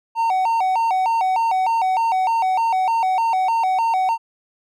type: tone with vibrato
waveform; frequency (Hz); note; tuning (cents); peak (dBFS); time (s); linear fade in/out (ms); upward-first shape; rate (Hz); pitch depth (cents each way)
triangle; 828; G#5; -5; -14; 0.15-4.18; 50; square; 3.3; 170
effects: none